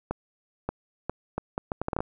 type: accelerating click train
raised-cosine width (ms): 1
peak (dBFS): -14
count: 12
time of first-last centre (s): 0.11-2.005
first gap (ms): 580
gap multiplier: 0.7
effects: none